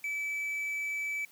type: tone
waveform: triangle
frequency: 2304 Hz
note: D7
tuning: 34 cents flat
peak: -30 dBFS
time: 0.04-1.25 s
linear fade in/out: 2 ms
effects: white hiss -59 dBFS RMS until 1.31 s + high-pass 80 Hz 12 dB/octave